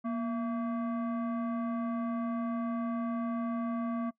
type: tone with frequency modulation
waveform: sine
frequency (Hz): 236.9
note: A#3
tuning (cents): +28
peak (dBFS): -29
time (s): 0.04-4.11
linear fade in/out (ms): 20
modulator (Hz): 907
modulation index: 0.65
effects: noise-tail reverb RT60 0.1 s tail -22 dB re dry + tanh soft clip ceiling -27 dBFS